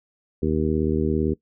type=harmonic tone; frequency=77.78 Hz; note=D#2; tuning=in tune; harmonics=1 / 2 / 3 / 4 / 5 / 6; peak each=-27 / -27 / -25 / -27 / -25 / -31 dBFS; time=0.42-1.34 s; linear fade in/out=10 ms; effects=noise-tail reverb RT60 0.1 s tail -20 dB re dry